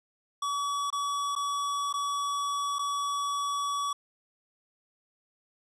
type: tone with dropouts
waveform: square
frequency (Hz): 1138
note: C#6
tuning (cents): +45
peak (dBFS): -29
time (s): 0.42-3.93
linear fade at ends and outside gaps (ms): 5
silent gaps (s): 0.903-0.926 / 1.353-1.361 / 1.928-1.938 / 2.786-2.791
effects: resampled to 22050 Hz + 11-bit